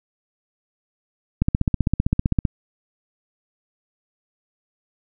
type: click train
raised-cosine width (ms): 5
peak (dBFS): -5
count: 17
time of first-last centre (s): 1.42-2.452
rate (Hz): 15.5
effects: none